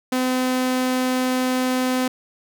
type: tone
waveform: sawtooth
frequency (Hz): 255.3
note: C4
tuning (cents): -42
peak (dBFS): -15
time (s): 0.12-2.08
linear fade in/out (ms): 5
effects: none